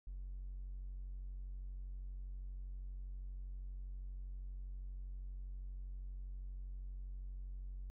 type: tone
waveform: triangle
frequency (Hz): 46.25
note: F#1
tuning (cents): 0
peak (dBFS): -40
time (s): 0.07-7.9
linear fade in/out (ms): 0
effects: tanh soft clip ceiling -39 dBFS